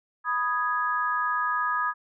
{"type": "chord", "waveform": "sine", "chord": "G# minor", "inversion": "first", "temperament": "equal", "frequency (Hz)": [987.8, 1244.5, 1661.2], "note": ["B5", "D#6", "G#6"], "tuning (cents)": [0, 0, 0], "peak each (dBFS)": [-30, -26, -29], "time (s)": [0.24, 1.94], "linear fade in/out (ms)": 50, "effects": []}